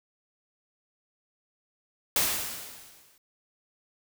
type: noise with exponential decay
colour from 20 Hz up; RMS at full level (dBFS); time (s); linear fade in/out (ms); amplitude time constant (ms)
white; -23; 2.16-3.18; 2; 220
effects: none